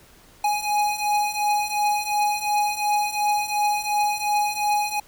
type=beating tone pair; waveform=square; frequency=830.6 / 833.4 Hz; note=G#5 / G#5; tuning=0 / +6 cents; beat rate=2.8 Hz; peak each=-26 / -23 dBFS; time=0.44-5 s; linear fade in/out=5 ms; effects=pink hiss -52 dBFS RMS until 5.07 s